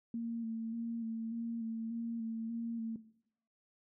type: tone with vibrato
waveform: sine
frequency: 228.4 Hz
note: A#3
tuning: 35 cents flat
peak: -35 dBFS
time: 0.14-2.96 s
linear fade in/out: 2 ms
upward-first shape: square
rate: 1.7 Hz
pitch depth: 22 cents each way
effects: noise-tail reverb RT60 0.7 s tail -17 dB re dry